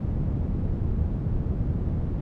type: low-pass noise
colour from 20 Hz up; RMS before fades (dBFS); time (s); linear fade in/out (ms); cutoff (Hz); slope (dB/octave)
white; -26; 0-2.21; 5; 120; 12
effects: none